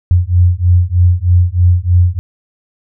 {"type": "beating tone pair", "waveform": "sine", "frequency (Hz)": [87.31, 90.51], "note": ["F2", "F#2"], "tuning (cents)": [0, -38], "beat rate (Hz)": 3.2, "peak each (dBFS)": -10, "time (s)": [0.11, 2.19], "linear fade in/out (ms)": 0, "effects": []}